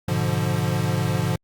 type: chord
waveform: square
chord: G# diminished seventh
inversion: none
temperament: equal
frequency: 103.83 / 123.47 / 146.83 / 174.61 Hz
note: G#2 / B2 / D3 / F3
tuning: 0 / 0 / 0 / 0 cents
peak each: -27 dBFS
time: 0.08-1.36 s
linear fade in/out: 5 ms
effects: Opus 48 kbps